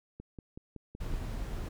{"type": "click train", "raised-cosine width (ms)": 3, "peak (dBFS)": -31, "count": 6, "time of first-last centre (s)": [0.2, 1.138], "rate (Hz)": 5.33}
{"type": "noise", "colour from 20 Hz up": "brown", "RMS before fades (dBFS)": -36, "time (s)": [1, 1.69], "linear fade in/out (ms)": 10}
{"effects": []}